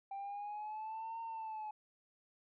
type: linear two-way sweep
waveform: sine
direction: up then down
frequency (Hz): 784 to 916 to 848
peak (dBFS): -39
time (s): 0.11-1.71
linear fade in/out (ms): 5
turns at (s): 1.21
effects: tanh soft clip ceiling -39 dBFS